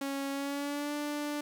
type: tone with pitch glide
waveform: sawtooth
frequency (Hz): 276 to 294.1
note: C#4 to D4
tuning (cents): -7 to +3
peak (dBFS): -29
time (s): 0.01-1.41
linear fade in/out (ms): 5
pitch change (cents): +110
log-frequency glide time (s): 0.31-0.94
effects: 10-bit